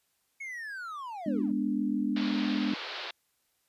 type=linear sweep; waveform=triangle; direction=down; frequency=2217 to 164.81 Hz; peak=-35 dBFS; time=0.4-1.52 s; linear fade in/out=10 ms
type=chord; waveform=sine; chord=G# diminished; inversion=none; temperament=equal; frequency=207.7 / 246.9 / 293.7 Hz; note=G#3 / B3 / D4; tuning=0 / 0 / 0 cents; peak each=-31 dBFS; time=1.26-2.74 s; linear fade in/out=5 ms
type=band-pass noise; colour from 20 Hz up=white; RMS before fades=-39 dBFS; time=2.16-3.11 s; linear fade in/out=5 ms; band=350 to 4500 Hz; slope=48 dB/octave
effects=white hiss -74 dBFS RMS until 3.68 s + resampled to 32000 Hz